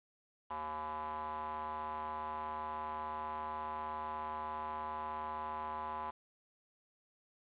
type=tone with band-pass filter; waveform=square; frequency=77.3 Hz; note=D#2; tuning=11 cents flat; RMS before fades=-41 dBFS; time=0.5-6.11 s; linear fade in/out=10 ms; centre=960 Hz; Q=8.2; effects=resampled to 8000 Hz + 10-bit